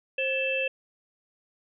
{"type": "harmonic tone with a mistuned harmonic", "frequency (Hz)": 530, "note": "C5", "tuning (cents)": 22, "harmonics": [1, 3, 5, 6], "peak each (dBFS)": [-29, -39, -27, -39], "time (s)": [0.18, 0.68], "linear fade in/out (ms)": 5, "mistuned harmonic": 3, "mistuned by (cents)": 130, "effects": []}